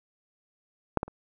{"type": "clicks", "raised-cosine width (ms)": 1, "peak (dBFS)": [-8, -14, -29], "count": 3, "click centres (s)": [0.973, 1.031, 1.08], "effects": []}